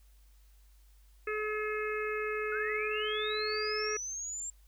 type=harmonic tone; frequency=426.9 Hz; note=G#4; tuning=48 cents sharp; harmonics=1 / 3 / 4 / 5 / 6; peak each=-34 / -39 / -40 / -41 / -42 dBFS; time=1.27-3.97 s; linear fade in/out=5 ms
type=linear sweep; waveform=sine; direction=up; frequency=1419 to 7459 Hz; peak=-36 dBFS; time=2.52-4.5 s; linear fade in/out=2 ms
effects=added 50 Hz sine -57 dBFS peak until 4.67 s + white hiss -70 dBFS RMS until 4.67 s